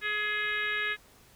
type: harmonic tone with a mistuned harmonic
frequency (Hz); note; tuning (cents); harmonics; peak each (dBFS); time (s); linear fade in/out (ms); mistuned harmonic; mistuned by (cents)
420.8; G#4; +23; 1 / 3 / 4 / 5 / 6 / 7 / 8 / 9; -43 / -40 / -31 / -34 / -37 / -43 / -43 / -41; 0.01-0.97; 50; 8; -37
effects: pink hiss -58 dBFS RMS until 1.35 s